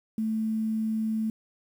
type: tone with quantisation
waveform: sine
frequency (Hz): 220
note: A3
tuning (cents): 0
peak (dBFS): -25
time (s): 0.18-1.3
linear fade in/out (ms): 2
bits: 9
effects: none